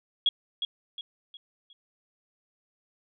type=tone with echo; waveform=sine; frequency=3322 Hz; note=G#7; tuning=in tune; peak=-19 dBFS; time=0.26-0.29 s; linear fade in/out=2 ms; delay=360 ms; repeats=4; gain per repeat=-8 dB; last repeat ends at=1.73 s; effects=none